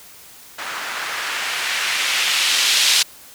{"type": "noise with low-pass filter sweep", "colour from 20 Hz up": "violet", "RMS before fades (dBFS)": -20, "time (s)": [0.58, 3.03], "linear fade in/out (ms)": 10, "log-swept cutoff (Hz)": [1200, 3900], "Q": 1.2, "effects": ["white hiss -43 dBFS RMS until 3.34 s"]}